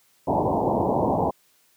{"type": "low-pass noise", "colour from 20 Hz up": "white", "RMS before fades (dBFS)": -22, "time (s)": [0.27, 1.31], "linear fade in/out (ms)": 10, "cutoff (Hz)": 970, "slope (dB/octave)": 96, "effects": ["white hiss -62 dBFS RMS until 1.76 s", "high-pass 100 Hz 12 dB/octave"]}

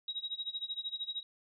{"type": "tone with tremolo", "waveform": "sine", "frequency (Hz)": 3818, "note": "A#7", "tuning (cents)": 41, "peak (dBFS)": -33, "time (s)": [0.08, 1.23], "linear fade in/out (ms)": 2, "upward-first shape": "sine", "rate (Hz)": 13, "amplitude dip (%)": 90, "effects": []}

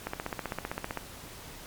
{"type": "click train", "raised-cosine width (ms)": 0.5, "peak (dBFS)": -17, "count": 15, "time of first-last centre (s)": [0.07, 0.973], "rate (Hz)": 15.5, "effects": ["pink hiss -46 dBFS RMS until 1.66 s", "MP3 96 kbps"]}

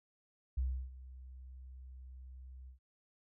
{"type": "tone with ADSR envelope", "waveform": "sine", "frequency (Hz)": 64.2, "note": "C2", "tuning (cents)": -32, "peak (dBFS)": -30, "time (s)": [0.57, 2.79], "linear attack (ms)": 9, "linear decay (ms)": 320, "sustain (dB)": -18, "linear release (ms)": 110, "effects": []}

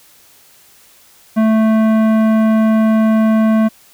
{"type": "tone with tanh clipping", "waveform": "sine", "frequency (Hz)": 220, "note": "A3", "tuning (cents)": 0, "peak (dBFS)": -11, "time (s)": [1.36, 3.69], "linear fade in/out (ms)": 20, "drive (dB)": 15, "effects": ["white hiss -47 dBFS RMS until 3.93 s"]}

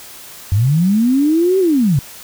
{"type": "linear two-way sweep", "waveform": "sine", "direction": "up then down", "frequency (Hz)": [90.6, 389, 123.1], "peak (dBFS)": -10, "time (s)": [0.52, 1.99], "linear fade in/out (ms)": 0, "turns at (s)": 1.59, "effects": ["white hiss -36 dBFS RMS until 2.23 s"]}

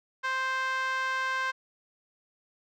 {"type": "tone with band-pass filter", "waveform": "5% pulse", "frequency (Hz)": 523.3, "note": "C5", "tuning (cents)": 0, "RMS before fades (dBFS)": -30, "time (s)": [0.23, 1.52], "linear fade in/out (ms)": 20, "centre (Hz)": 1300, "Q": 9, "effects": []}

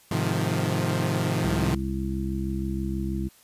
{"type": "chord", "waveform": "sawtooth", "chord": "F minor seventh", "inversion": "first", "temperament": "equal with one note detuned", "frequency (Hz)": [106.44, 130.81, 155.56, 174.61], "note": ["Ab2", "C3", "Eb3", "F3"], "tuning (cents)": [43, 0, 0, 0], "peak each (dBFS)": -25, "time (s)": [0.11, 1.75], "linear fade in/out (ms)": 5}
{"type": "harmonic tone", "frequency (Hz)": 66.3, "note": "C2", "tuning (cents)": 23, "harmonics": [1, 2, 3, 4, 5], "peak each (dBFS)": [-30, -34, -30, -41, -33], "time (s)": [1.43, 3.29], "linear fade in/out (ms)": 20}
{"effects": ["white hiss -56 dBFS RMS until 3.43 s", "resampled to 32000 Hz"]}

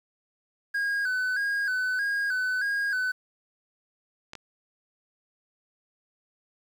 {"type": "tone with vibrato", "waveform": "triangle", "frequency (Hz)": 1568, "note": "G6", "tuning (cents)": 0, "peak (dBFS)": -23, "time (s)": [0.74, 3.12], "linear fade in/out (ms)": 10, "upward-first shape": "square", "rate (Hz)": 1.6, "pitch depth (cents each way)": 69}
{"type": "clicks", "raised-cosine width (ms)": 0.2, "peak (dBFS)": -22, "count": 2, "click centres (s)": [4.334, 4.353]}
{"effects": ["9-bit"]}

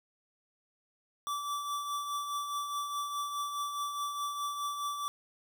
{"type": "tone with tremolo", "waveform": "square", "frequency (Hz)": 1160, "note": "D6", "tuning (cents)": -22, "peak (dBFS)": -32, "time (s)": [1.27, 5.08], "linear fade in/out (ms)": 0, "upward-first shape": "triangle", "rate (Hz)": 4.8, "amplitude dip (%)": 50, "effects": []}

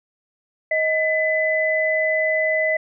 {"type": "tone pair together", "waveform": "sine", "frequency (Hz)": [630, 2006], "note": ["D#5", "B6"], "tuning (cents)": [21, 26], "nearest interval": "octave + minor sixth", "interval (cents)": 2005, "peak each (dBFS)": [-20, -20], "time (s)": [0.71, 2.77], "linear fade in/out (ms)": 5, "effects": []}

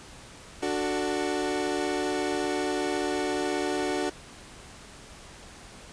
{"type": "chord", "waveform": "30% pulse", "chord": "D major", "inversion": "none", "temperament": "equal with one note detuned", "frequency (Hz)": [293.7, 370, 444.6], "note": ["D4", "F#4", "A4"], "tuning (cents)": [0, 0, 18], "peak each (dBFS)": [-28, -27, -31], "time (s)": [0.62, 4.1], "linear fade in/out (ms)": 10, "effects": ["pink hiss -47 dBFS RMS until 5.92 s", "resampled to 22050 Hz"]}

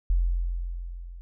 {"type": "tone with level ramp", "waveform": "sine", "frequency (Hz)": 43.43, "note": "F1", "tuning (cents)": -9, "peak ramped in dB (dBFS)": [-18, -39], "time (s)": [0.1, 1.21], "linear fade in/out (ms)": 0, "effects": []}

